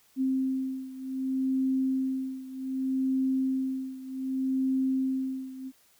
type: beating tone pair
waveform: sine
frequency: 263.1 / 263.75 Hz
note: C4 / C4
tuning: +10 / +14 cents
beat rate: 0.65 Hz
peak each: -28 / -31 dBFS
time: 0.16-5.72 s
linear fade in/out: 50 ms
effects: white hiss -63 dBFS RMS until 5.99 s